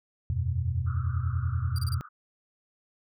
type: chord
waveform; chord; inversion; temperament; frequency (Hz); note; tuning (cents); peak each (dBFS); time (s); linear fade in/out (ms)
sine; E suspended second; none; equal with one note detuned; 82.17 / 92.5 / 123.47; E2 / F#2 / B2; -5 / 0 / 0; -30; 0.3-2.01; 0
type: band-pass noise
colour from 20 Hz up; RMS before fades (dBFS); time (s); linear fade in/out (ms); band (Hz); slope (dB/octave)
white; -47; 0.86-2.09; 10; 1200 to 1400; 96
type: tone bursts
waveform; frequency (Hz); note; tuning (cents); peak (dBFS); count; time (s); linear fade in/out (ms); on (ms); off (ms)
sawtooth; 4732; D8; +12; -34; 4; 1.76-1.944; 2; 25; 28
effects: none